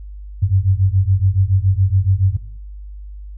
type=beating tone pair; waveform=sine; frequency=92.5 / 99.6 Hz; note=F#2 / G2; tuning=0 / +28 cents; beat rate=7.1 Hz; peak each=-15 dBFS; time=0.42-2.37 s; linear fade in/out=10 ms; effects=noise-tail reverb RT60 0.6 s tail -18 dB re dry + added 50 Hz sine -30 dBFS peak until 3.37 s